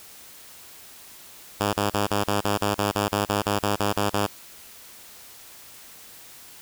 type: tone bursts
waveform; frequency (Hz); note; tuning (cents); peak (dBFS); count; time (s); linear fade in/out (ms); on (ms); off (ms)
5% pulse; 102.4; G#2; -24; -10; 16; 1.6-4.265; 5; 130; 39
effects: white hiss -46 dBFS RMS until 6.61 s